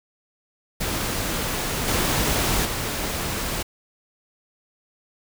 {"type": "noise with level steps", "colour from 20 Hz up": "pink", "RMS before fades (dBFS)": [-26, -22, -27], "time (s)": [0.8, 3.63], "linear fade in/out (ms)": 10, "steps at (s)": [1.88, 2.65], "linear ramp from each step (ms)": 2, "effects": []}